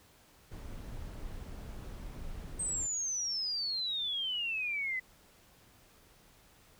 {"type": "noise", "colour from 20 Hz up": "brown", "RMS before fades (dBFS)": -43, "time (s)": [0.51, 2.87], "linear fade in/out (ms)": 10}
{"type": "exponential sweep", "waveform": "sine", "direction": "down", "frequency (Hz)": [8400, 2000], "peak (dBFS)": -32, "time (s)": [2.59, 5], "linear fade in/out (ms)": 10}
{"effects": ["pink hiss -62 dBFS RMS until 6.79 s"]}